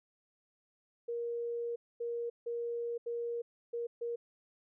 sine tone bursts at uneven times, 471.2 Hz, A#4, 19 cents sharp, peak -34 dBFS, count 6, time 1.08-1.76 / 2-2.3 / 2.46-2.98 / 3.06-3.42 / 3.73-3.87 / 4.01-4.16 s, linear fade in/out 10 ms, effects none

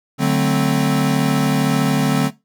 square chord, D dominant seventh, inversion none, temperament equal with one note detuned, 146.83 / 186.5 / 220 / 261.6 Hz, D3 / F#3 / A3 / C4, 0 / +14 / 0 / 0 cents, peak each -19 / -22 / -23 / -20 dBFS, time 0.18-2.31 s, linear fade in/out 50 ms, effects noise-tail reverb RT60 0.2 s tail -17 dB re dry

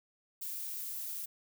violet noise, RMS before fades -40 dBFS, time 0.41-1.26 s, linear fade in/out 10 ms, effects none

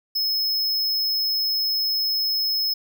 square tone, 5180 Hz, E8, 31 cents flat, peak -21 dBFS, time 0.15-2.74 s, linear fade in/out 10 ms, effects none

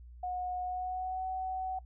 sine tone with pitch glide, 727 to 750.9 Hz, F#5 to F#5, -31 to +25 cents, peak -33 dBFS, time 0.23-1.79 s, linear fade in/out 5 ms, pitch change +56 cents, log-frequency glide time 0.62-1.25 s, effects noise-tail reverb RT60 0.1 s tail -20 dB re dry + added 60 Hz sine -48 dBFS peak until 1.85 s

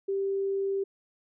sine tone, 392 Hz, G4, in tune, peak -26 dBFS, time 0.08-0.84 s, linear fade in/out 10 ms, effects none

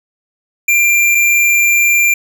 square tone pair in turn, 2377 / 2377 Hz, D7 / D7, +20 / +20 cents, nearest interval unison, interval 0 cents, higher neither, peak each -9 dBFS, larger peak neither, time 0.68-1.15 / 1.15-2.14 s, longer second, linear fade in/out 5 ms, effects none

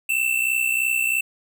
square tone pair together, 2637 / 2700 Hz, E7 / E7, 0 / +41 cents, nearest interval unison, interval 41 cents, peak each -23 dBFS, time 0.09-1.21 s, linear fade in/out 5 ms, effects none

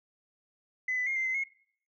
sine tone with pitch steps, 2018 / 1998 / 2134 / 2083 / 2055 / 2166 Hz, B6 / B6 / C7 / C7 / C7 / C#7, +37 / +20 / +34 / -8 / -32 / -41 cents, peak -27 dBFS, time 0.88-1.438 s, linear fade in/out 5 ms, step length 93 ms, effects noise-tail reverb RT60 0.6 s tail -22 dB re dry + tanh soft clip ceiling -23 dBFS

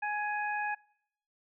harmonic tone, 835 Hz, G#5, 9 cents sharp, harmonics 1 / 2 / 3, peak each -33 / -35 / -40 dBFS, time 0.02-0.75 s, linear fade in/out 10 ms, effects noise-tail reverb RT60 0.7 s tail -25 dB re dry

